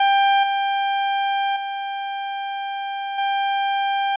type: tone with level steps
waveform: 40% pulse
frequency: 792 Hz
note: G5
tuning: 18 cents sharp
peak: -13 / -18 / -24 / -18 dBFS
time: 0-4.16 s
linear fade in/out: 5 ms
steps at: 0.43 / 1.56 / 3.18 s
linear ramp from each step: 5 ms
effects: resampled to 8000 Hz